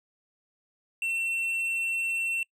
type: tone with tanh clipping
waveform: sine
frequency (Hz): 2703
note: E7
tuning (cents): +43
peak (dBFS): -28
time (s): 1.02-2.43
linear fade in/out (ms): 2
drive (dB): 6
effects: noise-tail reverb RT60 0.1 s tail -24 dB re dry